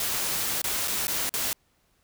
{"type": "noise with dropouts", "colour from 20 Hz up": "white", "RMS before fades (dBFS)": -28, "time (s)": [0, 1.53], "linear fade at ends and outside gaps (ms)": 1, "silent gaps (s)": [[0.617, 0.641], [0.876, 0.88], [1.07, 1.08], [1.293, 1.339]], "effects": ["pink hiss -68 dBFS RMS until 2.03 s"]}